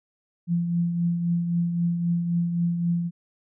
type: tone with tremolo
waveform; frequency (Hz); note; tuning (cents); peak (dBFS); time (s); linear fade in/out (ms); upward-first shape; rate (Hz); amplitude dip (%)
sine; 171.6; F3; -30; -19; 0.47-3.11; 50; triangle; 3.8; 50
effects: none